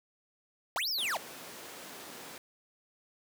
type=linear two-way sweep; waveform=square; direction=up then down; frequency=554.4 to 5610 to 554.4 Hz; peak=-31 dBFS; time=0.76-1.17 s; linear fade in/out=0 ms; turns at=0.89 s
type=high-pass noise; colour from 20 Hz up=pink; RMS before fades=-47 dBFS; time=0.98-2.38 s; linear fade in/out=2 ms; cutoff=260 Hz; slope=12 dB/octave
effects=none